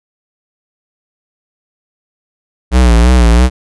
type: tone with vibrato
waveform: square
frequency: 60 Hz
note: B1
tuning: 49 cents flat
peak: -5 dBFS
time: 2.71-3.5 s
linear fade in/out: 50 ms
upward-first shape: sine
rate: 3 Hz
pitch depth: 94 cents each way
effects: resampled to 24000 Hz